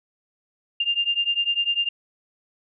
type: beating tone pair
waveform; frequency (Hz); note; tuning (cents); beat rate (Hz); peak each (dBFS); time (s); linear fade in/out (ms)
sine; 2795 / 2805; F7 / F7; +1 / +7; 10; -24 / -23; 0.8-1.89; 5
effects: none